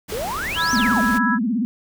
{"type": "noise", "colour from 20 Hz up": "pink", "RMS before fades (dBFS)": -31, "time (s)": [0.08, 1.19], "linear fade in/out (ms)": 20}
{"type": "exponential two-way sweep", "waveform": "sine", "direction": "up then down", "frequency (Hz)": [400, 6270, 583], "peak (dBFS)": -24, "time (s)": [0.12, 1.01], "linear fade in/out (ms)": 2, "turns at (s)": 0.73}
{"type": "chord", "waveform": "sine", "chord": "E major", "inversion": "second", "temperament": "equal", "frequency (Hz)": [987.8, 1318.5, 1661.2], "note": ["B5", "E6", "G#6"], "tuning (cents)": [0, 0, 0], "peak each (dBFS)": [-24, -24, -21], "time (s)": [0.55, 1.39], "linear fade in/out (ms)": 50}
{"type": "tone with vibrato", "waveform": "sine", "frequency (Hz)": 229.1, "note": "A#3", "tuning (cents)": -30, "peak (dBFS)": -18, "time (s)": [0.73, 1.65], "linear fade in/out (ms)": 0, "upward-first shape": "sine", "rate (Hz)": 17, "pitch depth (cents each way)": 200}
{"effects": []}